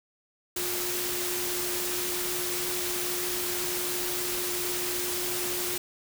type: tone in noise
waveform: sine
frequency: 357.2 Hz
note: F4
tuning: 39 cents sharp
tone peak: -35 dBFS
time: 0.56-5.78 s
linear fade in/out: 5 ms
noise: white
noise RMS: -31 dBFS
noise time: 0.56-5.78 s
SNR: -7 dB
effects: none